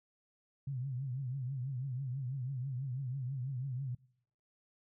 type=tone with vibrato; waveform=sine; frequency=130.81 Hz; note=C3; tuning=in tune; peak=-35 dBFS; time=0.67-3.95 s; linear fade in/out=5 ms; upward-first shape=triangle; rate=6.1 Hz; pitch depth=150 cents each way; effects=noise-tail reverb RT60 0.7 s tail -24 dB re dry